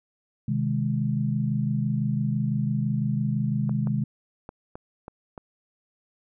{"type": "chord", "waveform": "sine", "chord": "Ab major", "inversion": "first", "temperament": "just", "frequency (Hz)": [129.78, 155.74, 207.7], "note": ["C3", "Eb3", "Ab3"], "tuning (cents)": [-14, 2, 0], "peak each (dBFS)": [-26, -28, -27], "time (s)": [0.48, 4.04], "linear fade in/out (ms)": 5}
{"type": "clicks", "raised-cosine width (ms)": 1, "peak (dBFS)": -24, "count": 6, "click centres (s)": [3.694, 3.872, 4.491, 4.755, 5.081, 5.378]}
{"effects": []}